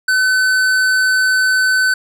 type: tone with hard clipping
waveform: triangle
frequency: 1516 Hz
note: F#6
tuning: 42 cents sharp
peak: -13 dBFS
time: 0.08-1.94 s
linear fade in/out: 5 ms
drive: 16 dB
effects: none